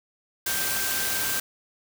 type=tone in noise; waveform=sine; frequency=1568 Hz; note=G6; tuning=in tune; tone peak=-33 dBFS; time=0.46-1.4 s; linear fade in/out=5 ms; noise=white; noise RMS=-27 dBFS; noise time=0.46-1.4 s; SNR=-9 dB; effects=none